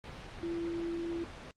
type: tone in noise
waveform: sine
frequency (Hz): 337.8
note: E4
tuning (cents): +42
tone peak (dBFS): -33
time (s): 0.43-1.24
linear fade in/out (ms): 0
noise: pink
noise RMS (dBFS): -45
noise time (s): 0.04-1.51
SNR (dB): +9
effects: low-pass 4000 Hz 12 dB/octave + Opus 32 kbps